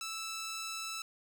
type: tone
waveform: 10% pulse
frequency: 1318.5 Hz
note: E6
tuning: in tune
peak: -30 dBFS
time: 0.01-1.02 s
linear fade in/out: 2 ms
effects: none